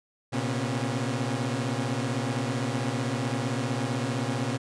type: tone cluster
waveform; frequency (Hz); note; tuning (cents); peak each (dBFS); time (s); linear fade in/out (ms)
sawtooth; 116.8 / 132.4 / 244 / 273.2; A#2 / C3 / B3 / C#4; +4 / +21 / -21 / -25; -27 / -28 / -30 / -30; 0.32-4.58; 20
effects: resampled to 22050 Hz